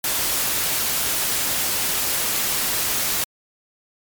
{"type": "noise", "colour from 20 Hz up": "white", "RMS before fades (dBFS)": -22, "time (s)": [0.04, 3.24], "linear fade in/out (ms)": 2, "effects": ["MP3 96 kbps"]}